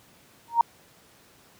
sine tone with exponential growth, 932.3 Hz, A#5, in tune, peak -11 dBFS, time 0.48-0.61 s, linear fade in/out 2 ms, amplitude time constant 27 ms, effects pink hiss -56 dBFS RMS until 1.59 s + high-pass 100 Hz 12 dB/octave

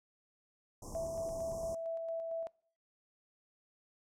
pink band-stop noise, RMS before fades -46 dBFS, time 0.82-1.75 s, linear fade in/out 5 ms, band 1100 to 5400 Hz, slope 96 dB/octave
sine tone with tremolo, 659.3 Hz, E5, in tune, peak -34 dBFS, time 0.95-2.47 s, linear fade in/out 0 ms, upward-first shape square, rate 4.4 Hz, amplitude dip 25%
effects noise-tail reverb RT60 0.5 s tail -24 dB re dry + low-pass 9000 Hz 12 dB/octave

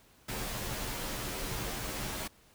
pink noise with comb filter, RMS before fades -37 dBFS, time 0.28-2.28 s, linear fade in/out 10 ms, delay 12 ms, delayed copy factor -1, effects pink hiss -62 dBFS RMS until 2.54 s

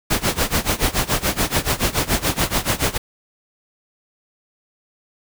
pink noise with tremolo, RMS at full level -17 dBFS, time 0.1-2.98 s, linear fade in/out 10 ms, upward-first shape sine, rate 7 Hz, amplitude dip 90%, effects none

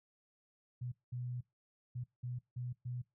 sine tone bursts at uneven times, 123.47 Hz, B2, in tune, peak -38 dBFS, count 6, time 0.81-0.92 / 1.12-1.41 / 1.95-2.04 / 2.23-2.39 / 2.56-2.73 / 2.85-3.02 s, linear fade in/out 10 ms, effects noise-tail reverb RT60 0.2 s tail -21 dB re dry

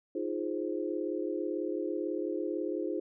sine chord, F minor seventh, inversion third, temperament equal, 311.1 / 349.2 / 415.3 / 523.3 Hz, Eb4 / F4 / Ab4 / C5, 0 / 0 / 0 / 0 cents, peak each -36 / -35 / -37 / -39 dBFS, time 0.15-3 s, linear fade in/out 5 ms, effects none

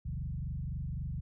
sine tone with frequency modulation, 101.3 Hz, G#2, 43 cents flat, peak -34 dBFS, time 0.05-1.21 s, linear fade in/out 10 ms, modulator 23.8 Hz, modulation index 2.5, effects none

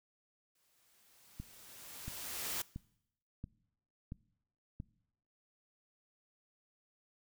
white noise with exponential growth, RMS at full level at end -37 dBFS, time 0.55-2.62 s, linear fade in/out 5 ms, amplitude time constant 450 ms
click train, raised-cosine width 5 ms, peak -30 dBFS, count 6, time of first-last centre 1.4-4.801 s, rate 1.47 Hz
effects noise-tail reverb RT60 0.8 s tail -22 dB re dry

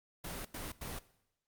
pink noise bursts at uneven times, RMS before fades -42 dBFS, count 3, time 0.24-0.45 / 0.54-0.72 / 0.81-0.99 s, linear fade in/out 5 ms, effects noise-tail reverb RT60 0.8 s tail -18 dB re dry + Opus 32 kbps

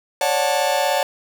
45% pulse chord, D major seventh, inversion third, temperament just, 550.6 / 587.3 / 734.2 / 881 Hz, C#5 / D5 / F#5 / A5, -12 / 0 / -14 / +2 cents, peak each -23 dBFS, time 0.21-1.03 s, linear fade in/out 2 ms, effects none

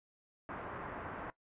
white low-pass noise, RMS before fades -44 dBFS, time 0.49-1.3 s, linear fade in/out 0 ms, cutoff 1500 Hz, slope 24 dB/octave, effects noise-tail reverb RT60 0.1 s tail -18 dB re dry + resampled to 8000 Hz

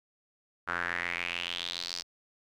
sawtooth tone with band-pass filter sweep, 87 Hz, F2, 6 cents flat, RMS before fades -35 dBFS, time 0.67-2.03 s, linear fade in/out 20 ms, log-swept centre 1400 to 5100 Hz, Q 4.6, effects none

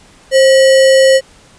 sine tone with sample-and-hold, 531 Hz, C5, 25 cents sharp, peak -4 dBFS, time 0.31-1.21 s, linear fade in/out 50 ms, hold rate 2450 Hz, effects pink hiss -44 dBFS RMS until 1.58 s + resampled to 22050 Hz

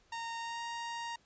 sawtooth tone with pitch glide, 923 to 933.7 Hz, A#5 to A#5, -17 to +3 cents, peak -34 dBFS, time 0.12-1.16 s, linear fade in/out 5 ms, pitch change +20 cents, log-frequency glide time 0.38-0.62 s, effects pink hiss -68 dBFS RMS until 1.25 s + resampled to 16000 Hz

